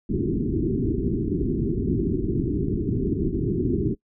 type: low-pass noise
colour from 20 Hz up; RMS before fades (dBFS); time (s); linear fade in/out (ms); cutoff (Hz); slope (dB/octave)
white; -24; 0.09-3.95; 10; 400; 96
effects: noise-tail reverb RT60 0.1 s tail -22 dB re dry